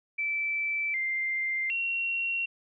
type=tone with pitch steps; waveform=sine; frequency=2323 / 2095 / 2738 Hz; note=D7 / C7 / F7; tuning=-20 / +2 / -35 cents; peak=-27 dBFS; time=0.18-2.46 s; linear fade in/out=10 ms; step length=760 ms; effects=none